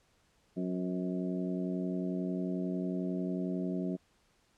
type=harmonic tone with a mistuned harmonic; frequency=91.1 Hz; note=F#2; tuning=26 cents flat; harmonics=2 / 3 / 4 / 5 / 6 / 7; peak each=-34 / -37 / -39 / -49 / -52 / -44 dBFS; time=0.56-3.97 s; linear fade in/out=20 ms; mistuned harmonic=5; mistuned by=+40 cents; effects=pink hiss -70 dBFS RMS until 4.57 s + low-pass 9000 Hz 12 dB/octave